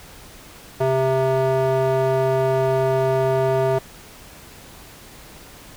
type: tone with band-pass filter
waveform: square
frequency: 132.1 Hz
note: C3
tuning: 17 cents sharp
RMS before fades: -19 dBFS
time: 0.8-3.79 s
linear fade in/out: 10 ms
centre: 580 Hz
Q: 1.9
effects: pink hiss -43 dBFS RMS until 5.76 s